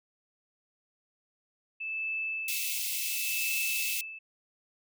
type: tone with tremolo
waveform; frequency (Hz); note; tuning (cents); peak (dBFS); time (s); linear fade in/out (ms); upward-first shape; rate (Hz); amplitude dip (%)
sine; 2628; E7; -6; -30; 1.8-4.19; 10; sine; 0.7; 80
type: high-pass noise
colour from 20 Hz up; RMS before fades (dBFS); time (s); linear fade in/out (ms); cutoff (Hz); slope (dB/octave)
white; -33; 2.48-4.01; 2; 2100; 96
effects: none